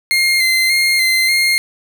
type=tone with vibrato; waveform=30% pulse; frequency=2100 Hz; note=C7; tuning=6 cents sharp; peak=-9 dBFS; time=0.11-1.58 s; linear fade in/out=0 ms; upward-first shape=square; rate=1.7 Hz; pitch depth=23 cents each way; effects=none